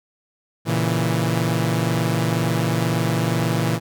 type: chord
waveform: sawtooth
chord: A# diminished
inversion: none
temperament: equal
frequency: 116.54 / 138.59 / 164.81 Hz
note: A#2 / C#3 / E3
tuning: 0 / 0 / 0 cents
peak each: -18 / -23 / -18 dBFS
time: 0.65-3.8 s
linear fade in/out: 50 ms
effects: none